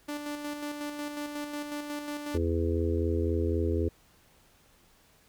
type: tone with tremolo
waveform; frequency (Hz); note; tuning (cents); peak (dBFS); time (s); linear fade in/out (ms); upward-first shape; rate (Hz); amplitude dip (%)
sawtooth; 293.7; D4; 0; -29; 0.08-2.38; 10; square; 5.5; 40
type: harmonic tone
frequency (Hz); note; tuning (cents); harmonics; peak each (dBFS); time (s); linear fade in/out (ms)
83.9; E2; +31; 1 / 3 / 4 / 5 / 6; -28 / -35 / -32 / -32 / -37; 2.34-3.89; 10
effects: pink hiss -62 dBFS RMS until 5.28 s